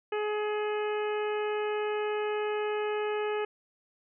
harmonic tone, 421.7 Hz, G#4, 26 cents sharp, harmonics 1 / 2 / 3 / 4 / 5 / 6 / 7, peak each -29 / -37 / -40 / -42 / -46 / -43 / -47 dBFS, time 0.12-3.45 s, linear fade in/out 5 ms, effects none

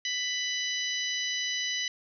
harmonic tone, 993 Hz, B5, 9 cents sharp, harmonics 2 / 3 / 4 / 5 / 6, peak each -34 / -33 / -36 / -39 / -37 dBFS, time 0.05-1.88 s, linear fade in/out 2 ms, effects none

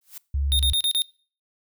blue noise with exponential growth, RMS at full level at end -34 dBFS, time 0.01-0.18 s, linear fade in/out 5 ms, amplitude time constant 36 ms
sine tone, 69.8 Hz, C#2, 13 cents sharp, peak -21 dBFS, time 0.34-0.73 s, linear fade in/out 5 ms
square tone bursts, 3678 Hz, A#7, 24 cents flat, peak -20 dBFS, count 5, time 0.52-1.02 s, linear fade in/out 0 ms, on 72 ms, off 35 ms
effects noise-tail reverb RT60 0.4 s tail -23 dB re dry

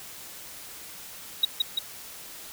triangle tone with echo, 3816 Hz, A#7, 40 cents sharp, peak -15 dBFS, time 1.43-1.45 s, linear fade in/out 5 ms, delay 170 ms, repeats 2, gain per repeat -3 dB, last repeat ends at 1.79 s, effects white hiss -43 dBFS RMS until 2.52 s

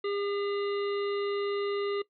harmonic tone, 403.9 Hz, G#4, 48 cents flat, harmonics 1 / 3 / 5 / 7 / 9 / 10, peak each -29 / -39 / -43 / -46 / -48 / -49 dBFS, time 0.04-2.02 s, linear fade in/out 5 ms, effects noise-tail reverb RT60 0.1 s tail -18 dB re dry

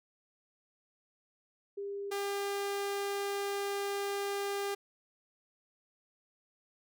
sine / sawtooth tone pair in turn, 400.6 / 400.6 Hz, G4 / G4, +38 / +38 cents, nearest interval unison, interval 0 cents, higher neither, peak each -36 / -29 dBFS, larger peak second, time 1.77-2.11 / 2.11-4.75 s, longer second, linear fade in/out 10 ms, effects none

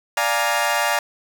20% pulse chord, Bb dominant seventh, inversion first, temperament equal with one note detuned, 587.3 / 702.5 / 830.6 / 932.3 Hz, D5 / F5 / Ab5 / Bb5, 0 / +10 / 0 / 0 cents, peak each -19 dBFS, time 0.17-0.99 s, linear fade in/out 2 ms, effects none

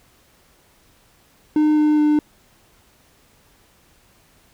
triangle tone with pitch steps, 304.3 / 302.2 / 300.1 Hz, D#4 / D4 / D4, -38 / +50 / +38 cents, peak -11 dBFS, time 1.56-2.19 s, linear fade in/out 2 ms, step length 210 ms, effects pink hiss -56 dBFS RMS until 4.53 s

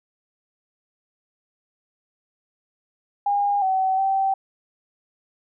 sine tone with pitch steps, 811 / 760 / 775 Hz, G#5 / F#5 / G5, -41 / +46 / -20 cents, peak -18 dBFS, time 3.26-4.34 s, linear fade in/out 5 ms, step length 360 ms, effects none

